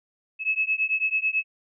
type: beating tone pair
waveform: sine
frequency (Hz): 2583 / 2592.1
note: E7 / E7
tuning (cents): -36 / -30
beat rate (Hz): 9.1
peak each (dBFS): -25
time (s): 0.39-1.44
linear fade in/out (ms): 50
effects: none